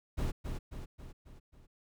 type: noise with echo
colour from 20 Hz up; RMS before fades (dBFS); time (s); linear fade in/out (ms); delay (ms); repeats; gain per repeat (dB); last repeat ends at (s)
brown; -32; 0.17-0.32; 20; 270; 5; -5; 1.67
effects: none